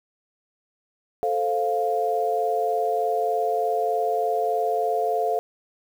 sine chord, F major, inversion first, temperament equal, 440 / 523.3 / 698.5 Hz, A4 / C5 / F5, 0 / 0 / 0 cents, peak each -25 / -29 / -23 dBFS, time 1.23-5.39 s, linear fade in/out 0 ms, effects 8-bit

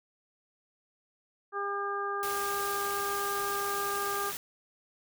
harmonic tone, 401.7 Hz, G4, 42 cents sharp, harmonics 1 / 2 / 3 / 4, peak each -36 / -39 / -33 / -39 dBFS, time 1.52-4.33 s, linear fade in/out 50 ms
white noise, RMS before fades -38 dBFS, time 2.23-4.37 s, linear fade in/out 0 ms
effects none

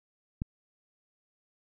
click, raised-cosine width 5 ms, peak -19 dBFS, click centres 0.419 s, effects none

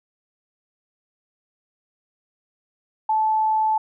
sine tone, 871 Hz, A5, 18 cents flat, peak -17 dBFS, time 3.09-3.78 s, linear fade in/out 5 ms, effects none

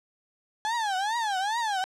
35% pulse tone with vibrato, 841 Hz, G#5, 22 cents sharp, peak -24 dBFS, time 0.65-1.84 s, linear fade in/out 0 ms, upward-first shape triangle, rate 2.4 Hz, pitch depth 240 cents each way, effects low-pass 7000 Hz 12 dB/octave

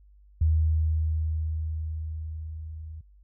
sine tone with level ramp, 79 Hz, D#2, 27 cents sharp, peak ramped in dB -18 to -37 dBFS, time 0.41-3.01 s, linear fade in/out 5 ms, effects added 50 Hz sine -52 dBFS peak until 3.23 s

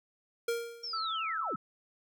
square tone with exponential decay, 467.2 Hz, A#4, 4 cents sharp, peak -28 dBFS, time 0.48-1.04 s, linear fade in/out 5 ms, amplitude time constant 120 ms
sine linear sweep, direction down, 5588 to 112.6 Hz, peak -36 dBFS, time 0.83-1.56 s, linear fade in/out 10 ms
sine tone with vibrato, 1314 Hz, E6, 6 cents flat, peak -33 dBFS, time 0.93-1.56 s, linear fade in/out 5 ms, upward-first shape square, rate 11 Hz, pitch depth 13 cents each way
effects none

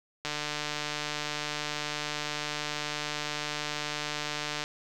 click train, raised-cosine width 0.2 ms, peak -15 dBFS, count 655, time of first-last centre 0.25-4.639 s, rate 149 Hz, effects none

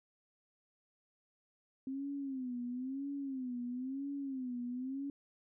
sine tone with vibrato, 261.6 Hz, C4, in tune, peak -37 dBFS, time 1.87-5.1 s, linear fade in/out 2 ms, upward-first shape sine, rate 1 Hz, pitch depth 130 cents each way, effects none

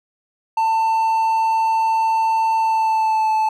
triangle tone with pitch glide, 893 to 873.1 Hz, A5 to A5, +25 to -14 cents, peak -13 dBFS, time 0.57-3.49 s, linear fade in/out 5 ms, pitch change -39 cents, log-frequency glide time 2.57-3.3 s, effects none

